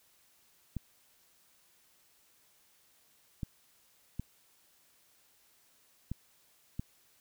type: clicks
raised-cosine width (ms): 5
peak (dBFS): -23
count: 5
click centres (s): 0.767 / 3.432 / 4.196 / 6.116 / 6.795
effects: white hiss -67 dBFS RMS until 7.2 s